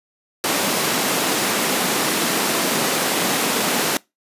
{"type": "high-pass noise", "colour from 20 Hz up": "pink", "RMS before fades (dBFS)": -20, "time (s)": [0.44, 3.97], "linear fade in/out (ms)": 0, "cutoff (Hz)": 190, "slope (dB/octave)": 24, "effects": ["noise-tail reverb RT60 0.2 s tail -23 dB re dry", "resampled to 32000 Hz"]}